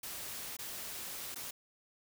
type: noise with dropouts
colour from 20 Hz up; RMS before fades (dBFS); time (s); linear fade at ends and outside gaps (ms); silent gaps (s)
white; -43; 0.03-1.51; 5; 0.568-0.588 / 1.346-1.357
effects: none